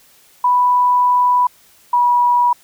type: tone pair in turn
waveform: sine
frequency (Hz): 987.8 / 971.4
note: B5 / B5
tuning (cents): 0 / -29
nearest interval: unison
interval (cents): 29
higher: first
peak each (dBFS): -10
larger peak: neither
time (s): 0.44-1.47 / 1.93-2.53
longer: first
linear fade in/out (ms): 5
effects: white hiss -50 dBFS RMS until 2.63 s